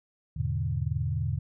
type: chord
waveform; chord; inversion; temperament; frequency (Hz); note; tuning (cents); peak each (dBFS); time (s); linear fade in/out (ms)
sine; E dominant seventh; none; equal; 82.41 / 103.83 / 123.47 / 146.83; E2 / G#2 / B2 / D3; 0 / 0 / 0 / 0; -32; 0.36-1.39; 10
effects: none